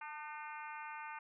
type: harmonic tone with a mistuned harmonic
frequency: 302.8 Hz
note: D#4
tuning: 47 cents flat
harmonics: 3 / 4 / 5 / 6 / 7 / 8 / 9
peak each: -47 / -51 / -51 / -57 / -54 / -55 / -60 dBFS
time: 0.01-1.19 s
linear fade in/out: 5 ms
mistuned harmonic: 3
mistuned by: -28 cents
effects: none